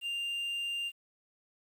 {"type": "tone with quantisation", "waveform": "triangle", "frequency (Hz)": 2794, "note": "F7", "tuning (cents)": 0, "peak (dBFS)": -31, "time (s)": [0.01, 0.92], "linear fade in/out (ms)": 50, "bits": 10, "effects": []}